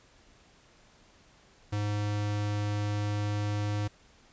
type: tone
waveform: square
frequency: 103.83 Hz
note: G#2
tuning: in tune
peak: -29 dBFS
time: 1.72-3.88 s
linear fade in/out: 10 ms
effects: pink hiss -60 dBFS RMS until 4.32 s + resampled to 16000 Hz